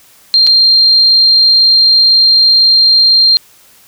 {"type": "tone with dropouts", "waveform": "sine", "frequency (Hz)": 4186, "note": "C8", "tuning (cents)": 0, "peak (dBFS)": -4, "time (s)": [0.34, 3.37], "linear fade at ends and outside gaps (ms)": 0, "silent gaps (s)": [0.467, 0.472], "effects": ["white hiss -44 dBFS RMS until 3.87 s"]}